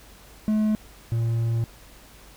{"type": "tone pair in turn", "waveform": "triangle", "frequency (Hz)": [214.5, 115.28], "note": ["A3", "A#2"], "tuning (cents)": [-44, -19], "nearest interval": "major seventh", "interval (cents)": 1075, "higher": "first", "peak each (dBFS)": [-17, -19], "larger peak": "first", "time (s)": [[0.48, 0.75], [1.12, 1.64]], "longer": "second", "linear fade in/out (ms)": 0, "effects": ["added 50 Hz sine -51 dBFS peak until 2.36 s", "pink hiss -50 dBFS RMS until 2.36 s"]}